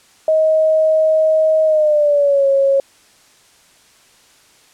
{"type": "tone with pitch glide", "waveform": "sine", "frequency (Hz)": [630, 548.4], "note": ["D#5", "C#5"], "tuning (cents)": [21, -19], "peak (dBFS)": -10, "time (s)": [0.28, 2.8], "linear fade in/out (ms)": 2, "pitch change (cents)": -240, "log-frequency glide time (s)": [1.65, 2.47], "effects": ["white hiss -50 dBFS RMS until 4.73 s", "low-pass 9000 Hz 12 dB/octave"]}